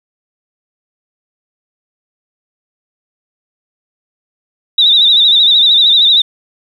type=tone with vibrato; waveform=sine; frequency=3722 Hz; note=A#7; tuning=3 cents flat; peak=-5 dBFS; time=4.78-6.22 s; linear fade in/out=5 ms; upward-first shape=sine; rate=13 Hz; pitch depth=87 cents each way; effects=7-bit